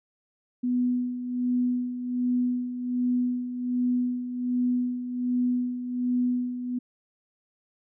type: tone with tremolo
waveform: sine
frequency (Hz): 247.5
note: B3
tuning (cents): +4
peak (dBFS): -21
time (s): 0.63-6.79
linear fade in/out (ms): 10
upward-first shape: sine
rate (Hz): 1.3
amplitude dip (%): 65
effects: none